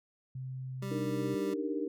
sine tone with pitch glide, 130.1 to 128.68 Hz, C3 to C3, -9 to -28 cents, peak -37 dBFS, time 0.35-1.35 s, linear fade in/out 5 ms, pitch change -19 cents, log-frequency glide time 0.65-0.94 s
25% pulse tone, 196.5 Hz, G3, 4 cents sharp, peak -34 dBFS, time 0.82-1.54 s, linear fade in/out 5 ms
sine chord, Eb major seventh, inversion third, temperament equal, 293.7 / 311.1 / 392 / 466.2 Hz, D4 / Eb4 / G4 / Bb4, 0 / 0 / 0 / 0 cents, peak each -36 / -37 / -38 / -38 dBFS, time 0.91-1.88 s, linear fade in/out 5 ms
effects none

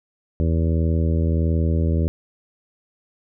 harmonic tone, 81.5 Hz, E2, 19 cents flat, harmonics 1 / 2 / 3 / 4 / 5 / 6 / 7, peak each -18 / -24 / -28 / -30 / -32 / -34 / -35 dBFS, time 0.4-2.08 s, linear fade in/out 0 ms, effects none

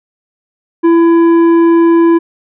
sine tone with tanh clipping, 334.8 Hz, E4, 27 cents sharp, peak -6 dBFS, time 0.83-2.19 s, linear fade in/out 20 ms, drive 9 dB, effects none

